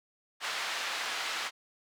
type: band-pass noise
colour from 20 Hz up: pink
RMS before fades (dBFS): -35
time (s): 0.4-1.51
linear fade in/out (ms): 50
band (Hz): 1100 to 4700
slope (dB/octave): 12
effects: none